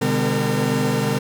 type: tone cluster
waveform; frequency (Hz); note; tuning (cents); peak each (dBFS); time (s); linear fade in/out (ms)
40% pulse; 127 / 149.5 / 203.1 / 252.4 / 456.9; B2 / D3 / G#3 / B3 / A#4; +49 / +31 / -38 / +38 / -35; -24; 0.01-1.19; 10
effects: none